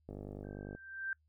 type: click train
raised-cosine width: 2 ms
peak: -31 dBFS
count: 34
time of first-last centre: 0.09-0.75 s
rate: 50 Hz
type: tone with exponential growth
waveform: sine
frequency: 1568 Hz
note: G6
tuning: in tune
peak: -33 dBFS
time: 0.44-1.13 s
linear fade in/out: 2 ms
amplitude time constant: 150 ms
effects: noise-tail reverb RT60 0.1 s tail -25 dB re dry + added 77 Hz sine -70 dBFS peak until 1.28 s